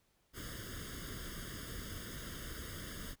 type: noise with comb filter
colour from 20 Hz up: pink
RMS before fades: -45 dBFS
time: 0.33-3.16 s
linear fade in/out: 50 ms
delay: 0.6 ms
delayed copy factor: +1
effects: pink hiss -75 dBFS RMS until 3.2 s